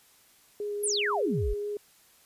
sine tone with vibrato, 412.7 Hz, G#4, 11 cents flat, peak -30 dBFS, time 0.6-1.77 s, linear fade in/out 2 ms, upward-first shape sine, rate 4.8 Hz, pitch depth 9 cents each way
sine exponential sweep, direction down, 11810 to 36.33 Hz, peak -26 dBFS, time 0.83-1.54 s, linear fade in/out 10 ms
effects white hiss -60 dBFS RMS until 2.25 s + resampled to 32000 Hz

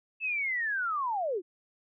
sine linear sweep, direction down, 2651 to 322.7 Hz, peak -28 dBFS, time 0.2-1.42 s, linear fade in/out 50 ms, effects none

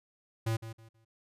square tone with echo, 112.7 Hz, A2, 42 cents sharp, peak -29 dBFS, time 0.46-0.57 s, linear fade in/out 10 ms, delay 160 ms, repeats 3, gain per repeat -12 dB, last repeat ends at 1.05 s, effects resampled to 32000 Hz

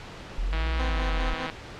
sine linear two-way sweep, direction up then down, 36.47 to 60.6 to 39.54 Hz, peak -24 dBFS, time 0.38-1.34 s, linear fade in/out 0 ms, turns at 0.7 s
click train, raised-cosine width 0.3 ms, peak -17 dBFS, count 157, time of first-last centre 0.53-1.499 s, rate 161 Hz
10% pulse tone with tremolo, 256.5 Hz, C4, 34 cents flat, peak -23 dBFS, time 0.79-1.47 s, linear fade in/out 5 ms, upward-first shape square, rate 4.9 Hz, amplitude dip 45%
effects pink hiss -41 dBFS RMS until 1.79 s + low-pass 4000 Hz 12 dB/octave

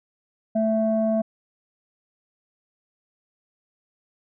sine tone pair together, 220.6 / 661 Hz, A3 / E5, +5 / +5 cents, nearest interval octave + perfect fifth, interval 1900 cents, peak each -21 dBFS, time 0.55-1.22 s, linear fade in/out 10 ms, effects tanh soft clip ceiling -12 dBFS

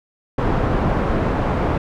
pink low-pass noise, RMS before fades -19 dBFS, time 0.38-1.78 s, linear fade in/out 5 ms, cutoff 1100 Hz, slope 12 dB/octave, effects none

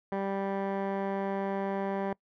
15% pulse tone with low-pass filter, 196 Hz, G3, in tune, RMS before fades -32 dBFS, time 0.12-2.13 s, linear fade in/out 2 ms, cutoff 1300 Hz, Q 1.5, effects noise-tail reverb RT60 0.1 s tail -24 dB re dry

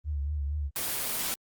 sine tone with vibrato, 72.7 Hz, D2, 17 cents flat, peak -28 dBFS, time 0.04-0.71 s, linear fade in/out 50 ms, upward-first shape triangle, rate 4.3 Hz, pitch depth 83 cents each way
white noise, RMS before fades -31 dBFS, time 0.76-1.34 s, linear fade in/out 0 ms
effects Opus 24 kbps

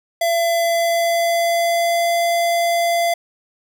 square tone with pitch glide, 675 to 683.6 Hz, E5 to F5, +41 to -37 cents, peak -16 dBFS, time 0.21-3.14 s, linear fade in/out 5 ms, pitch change +22 cents, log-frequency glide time 0.56-2.17 s, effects none

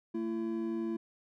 triangle tone pair together, 224.6 / 336.5 Hz, A3 / E4, +36 / +36 cents, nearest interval perfect fifth, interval 700 cents, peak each -34 / -32 dBFS, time 0.14-0.97 s, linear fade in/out 10 ms, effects none

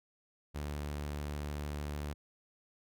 sawtooth tone, 73.42 Hz, D2, in tune, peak -33 dBFS, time 0.54-2.14 s, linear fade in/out 20 ms, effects none

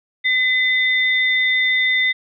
sine tone pair together, 2022 / 3603 Hz, B6 / A7, +40 / +40 cents, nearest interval minor seventh, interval 1000 cents, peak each -15 / -22 dBFS, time 0.24-2.13 s, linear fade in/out 20 ms, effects none

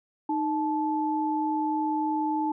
sine tone pair together, 309 / 869.7 Hz, D#4 / A5, -12 / -20 cents, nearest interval octave + tritone, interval 1792 cents, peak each -27 dBFS, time 0.29-2.52 s, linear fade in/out 5 ms, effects none

